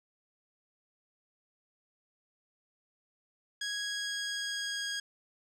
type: tone with pitch glide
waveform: 15% pulse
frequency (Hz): 1655 to 1638.8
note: G#6 to G#6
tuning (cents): -6 to -24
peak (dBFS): -27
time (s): 3.61-5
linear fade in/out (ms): 5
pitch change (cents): -18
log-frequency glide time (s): 3.83-4.87
effects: low-pass 9000 Hz 12 dB/octave